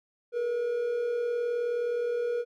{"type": "tone pair together", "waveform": "triangle", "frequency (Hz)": [440, 479.3], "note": ["A4", "A#4"], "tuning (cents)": [0, 48], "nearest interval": "minor second", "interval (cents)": 148, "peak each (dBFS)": [-36, -25], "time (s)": [0.32, 2.45], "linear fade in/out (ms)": 50, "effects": []}